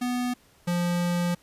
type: tone pair in turn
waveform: square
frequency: 246.9 / 174.92 Hz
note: B3 / F3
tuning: 0 / +3 cents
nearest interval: tritone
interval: 597 cents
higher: first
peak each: -26 / -24 dBFS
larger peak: second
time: 0.01-0.34 / 0.67-1.35 s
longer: second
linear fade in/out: 10 ms
effects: pink hiss -59 dBFS RMS until 1.42 s + resampled to 32000 Hz